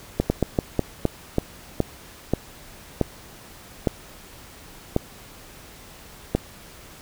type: slowing click train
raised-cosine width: 2 ms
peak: -5 dBFS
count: 13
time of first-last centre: 0.2-6.35 s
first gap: 100 ms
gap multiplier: 1.27
effects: pink hiss -45 dBFS RMS until 7.01 s